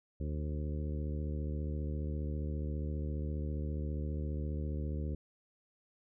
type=harmonic tone with a mistuned harmonic; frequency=74.8 Hz; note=D2; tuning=32 cents sharp; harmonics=1 / 2 / 3 / 4 / 5 / 6 / 7; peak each=-35 / -41 / -45 / -47 / -49 / -51 / -52 dBFS; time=0.2-5.15 s; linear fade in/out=5 ms; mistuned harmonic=7; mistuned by=+23 cents; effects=none